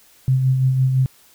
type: tone with tremolo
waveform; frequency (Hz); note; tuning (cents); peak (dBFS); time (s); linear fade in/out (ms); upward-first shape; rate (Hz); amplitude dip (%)
sine; 130.81; C3; 0; -12; 0.28-1.06; 0; sine; 5.9; 40
effects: white hiss -52 dBFS RMS until 1.34 s